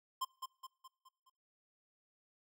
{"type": "tone with echo", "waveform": "square", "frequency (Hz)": 1046.5, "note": "C6", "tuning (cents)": 0, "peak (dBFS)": -35, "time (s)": [0.21, 0.25], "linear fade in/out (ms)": 10, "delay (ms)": 210, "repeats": 5, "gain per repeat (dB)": -6, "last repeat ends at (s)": 1.3, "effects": ["noise-tail reverb RT60 0.6 s tail -25 dB re dry"]}